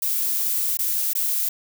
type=noise with dropouts; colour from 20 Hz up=violet; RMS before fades=-23 dBFS; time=0.02-1.49 s; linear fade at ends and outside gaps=5 ms; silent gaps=0.772-0.789 / 1.134-1.151 s; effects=none